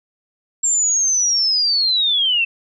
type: linear sweep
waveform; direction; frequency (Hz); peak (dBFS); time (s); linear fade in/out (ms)
sine; down; 7459 to 2637; -14; 0.63-2.45; 10
effects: none